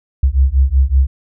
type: beating tone pair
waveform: sine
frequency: 64.4 / 69.7 Hz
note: C2 / C#2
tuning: -27 / +10 cents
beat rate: 5.3 Hz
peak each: -12 dBFS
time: 0.23-1.07 s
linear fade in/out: 5 ms
effects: none